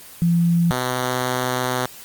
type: tone pair in turn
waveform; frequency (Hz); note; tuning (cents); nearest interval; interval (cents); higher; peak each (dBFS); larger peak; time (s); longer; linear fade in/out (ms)
sine / 5% pulse; 170.4 / 126.63; F3 / B2; -42 / +44; perfect fourth; 514; first; -14 / -9; second; 0.22-0.71 / 0.71-1.86; second; 0
effects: white hiss -41 dBFS RMS until 2.04 s + Opus 24 kbps